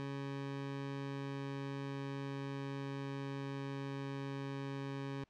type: tone with pitch glide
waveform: 20% pulse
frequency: 138.59 to 137.71 Hz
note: C#3 to C#3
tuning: 0 to -11 cents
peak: -35 dBFS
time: 0-5.24 s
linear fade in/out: 0 ms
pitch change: -11 cents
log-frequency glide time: 0.25-5.12 s
effects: pink hiss -75 dBFS RMS until 5.29 s + low-pass 4000 Hz 12 dB/octave